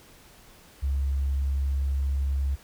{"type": "tone", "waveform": "sine", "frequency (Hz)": 68.7, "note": "C#2", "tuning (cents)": -15, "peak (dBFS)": -22, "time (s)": [0.82, 2.56], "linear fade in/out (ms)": 20, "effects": ["tanh soft clip ceiling -19 dBFS", "pink hiss -53 dBFS RMS until 2.63 s"]}